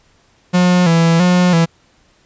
45% pulse tone with vibrato, 172.6 Hz, F3, 20 cents flat, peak -9 dBFS, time 0.53-1.66 s, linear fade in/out 20 ms, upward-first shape square, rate 1.5 Hz, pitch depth 67 cents each way, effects pink hiss -54 dBFS RMS until 2.25 s + resampled to 16000 Hz

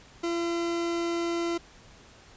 40% pulse tone, 340 Hz, F4, 46 cents flat, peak -26 dBFS, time 0.23-1.58 s, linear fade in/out 10 ms, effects pink hiss -53 dBFS RMS until 2.36 s + resampled to 16000 Hz

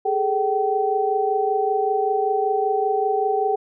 sine tone cluster, 409.6 / 434.8 / 768 Hz, G#4 / A4 / G5, -24 / -21 / -36 cents, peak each -23 / -24 / -21 dBFS, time 0.05-3.56 s, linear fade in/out 10 ms, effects none

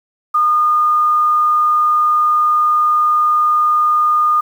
sine tone, 1220 Hz, D#6, 34 cents flat, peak -10 dBFS, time 0.34-4.41 s, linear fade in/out 10 ms, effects 7-bit

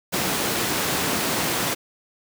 pink high-pass noise, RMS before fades -24 dBFS, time 0.12-1.75 s, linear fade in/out 20 ms, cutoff 160 Hz, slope 12 dB/octave, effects none

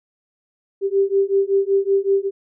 sine beating tone pair, 390.5 / 395.8 Hz, G4 / G4, -7 / +17 cents, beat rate 5.3 Hz, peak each -18 dBFS, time 0.81-2.31 s, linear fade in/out 50 ms, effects none

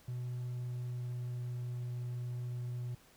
triangle tone with pitch glide, 123.47 to 122.33 Hz, B2 to B2, 0 to -16 cents, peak -34 dBFS, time 0.08-2.95 s, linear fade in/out 5 ms, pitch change -16 cents, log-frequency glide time 0.25-1.86 s, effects tanh soft clip ceiling -30 dBFS + pink hiss -63 dBFS RMS until 3.16 s

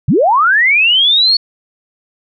sine linear sweep, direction up, 98 to 4435 Hz, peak -7 dBFS, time 0.08-1.37 s, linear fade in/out 5 ms, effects none

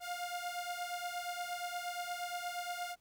sawtooth beating tone pair, 703 / 711.5 Hz, F5 / F5, +11 / +32 cents, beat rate 8.5 Hz, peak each -37 / -38 dBFS, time 0-2.96 s, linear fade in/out 50 ms, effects pink hiss -74 dBFS RMS until 3 s

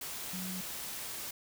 sine tone in noise, 185 Hz, F#3, in tune, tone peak -39 dBFS, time 0.33-0.61 s, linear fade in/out 5 ms, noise white, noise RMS -41 dBFS, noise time 0.01-1.31 s, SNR -1 dB, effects none

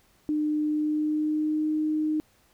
sine tone with pitch glide, 302.5 to 308.1 Hz, D#4 to D#4, -49 to -17 cents, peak -23 dBFS, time 0.29-2.2 s, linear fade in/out 0 ms, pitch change +32 cents, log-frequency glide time 0.68-1.7 s, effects pink hiss -63 dBFS RMS until 2.53 s

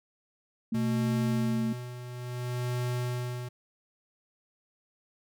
sine tone, 224.8 Hz, A3, 37 cents sharp, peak -27 dBFS, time 0.72-1.73 s, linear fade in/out 5 ms
square tone with tremolo, 123.47 Hz, B2, in tune, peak -29 dBFS, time 0.74-3.49 s, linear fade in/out 10 ms, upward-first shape sine, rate 0.59 Hz, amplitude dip 70%
effects none

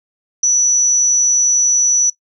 sine tone with amplitude modulation, 5920 Hz, F#8, in tune, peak -8 dBFS, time 0.43-2.1 s, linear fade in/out 5 ms, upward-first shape sine, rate 269 Hz, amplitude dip 35%, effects noise-tail reverb RT60 0.1 s tail -18 dB re dry

